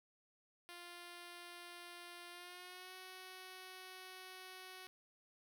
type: tone with pitch glide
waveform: 5% pulse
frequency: 349.2 to 372.1 Hz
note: F4 to F#4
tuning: 0 to +10 cents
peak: -40 dBFS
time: 0.69-4.87 s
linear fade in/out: 0 ms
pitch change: +110 cents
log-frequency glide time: 2.31-2.94 s
effects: none